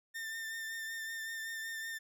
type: tone with vibrato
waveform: 40% pulse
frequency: 1800 Hz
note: A6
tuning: 39 cents sharp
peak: -38 dBFS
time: 0.14-1.99 s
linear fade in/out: 20 ms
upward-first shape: triangle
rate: 5.3 Hz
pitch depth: 27 cents each way
effects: none